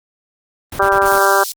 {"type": "noise bursts", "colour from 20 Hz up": "pink", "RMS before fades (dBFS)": -28, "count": 5, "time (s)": [0.72, 1.184], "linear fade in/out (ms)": 5, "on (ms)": 72, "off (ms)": 26}
{"type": "harmonic tone", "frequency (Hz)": 196.5, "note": "G3", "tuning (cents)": 4, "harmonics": [2, 3, 4, 5, 6, 7, 8], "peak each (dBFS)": [-18, -18, -18, -18, -18, -18, -18], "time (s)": [0.79, 1.44], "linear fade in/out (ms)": 10}
{"type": "high-pass noise", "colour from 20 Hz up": "pink", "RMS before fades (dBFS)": -25, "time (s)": [1.06, 1.52], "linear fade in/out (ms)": 0, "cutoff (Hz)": 4300, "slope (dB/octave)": 24}
{"effects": ["Opus 32 kbps"]}